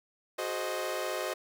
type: chord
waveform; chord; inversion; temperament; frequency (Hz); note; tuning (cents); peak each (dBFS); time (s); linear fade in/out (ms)
sawtooth; Ab dominant seventh; third; equal with one note detuned; 370 / 425.5 / 523.3 / 622.3; Gb4 / Ab4 / C5 / Eb5; 0 / +42 / 0 / 0; -34 / -37 / -33 / -32; 0.38-1.34; 10
effects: none